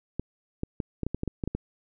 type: clicks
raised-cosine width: 3 ms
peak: -16 dBFS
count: 11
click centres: 0.196 / 0.634 / 0.802 / 1.033 / 1.066 / 1.146 / 1.234 / 1.277 / 1.438 / 1.476 / 1.55 s
effects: none